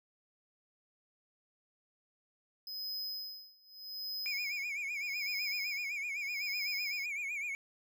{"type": "tone with tremolo", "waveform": "square", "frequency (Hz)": 5050, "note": "D#8", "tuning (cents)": 25, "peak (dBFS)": -37, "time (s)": [2.67, 7.06], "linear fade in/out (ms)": 2, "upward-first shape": "sine", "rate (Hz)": 0.81, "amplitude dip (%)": 95}
{"type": "tone with vibrato", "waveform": "triangle", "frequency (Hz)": 2315, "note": "D7", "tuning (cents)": -25, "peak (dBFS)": -34, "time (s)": [4.26, 7.55], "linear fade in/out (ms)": 0, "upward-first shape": "sine", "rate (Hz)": 7.9, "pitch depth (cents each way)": 110}
{"effects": []}